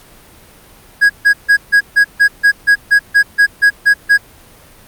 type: tone bursts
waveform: triangle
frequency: 1652 Hz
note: G#6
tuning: 10 cents flat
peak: -3 dBFS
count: 14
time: 1.01-4.178 s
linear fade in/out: 20 ms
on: 87 ms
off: 150 ms
effects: pink hiss -42 dBFS RMS until 4.87 s + Opus 48 kbps